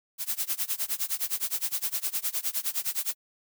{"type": "noise with tremolo", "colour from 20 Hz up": "blue", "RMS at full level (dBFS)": -27, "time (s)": [0.18, 3.15], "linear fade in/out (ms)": 50, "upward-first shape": "sine", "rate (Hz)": 9.7, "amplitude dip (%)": 95, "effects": []}